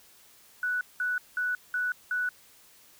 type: tone bursts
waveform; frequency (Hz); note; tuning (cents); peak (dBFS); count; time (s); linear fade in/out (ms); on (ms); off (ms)
sine; 1480; F#6; 0; -26; 5; 0.63-2.29; 2; 180; 190
effects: white hiss -57 dBFS RMS until 2.99 s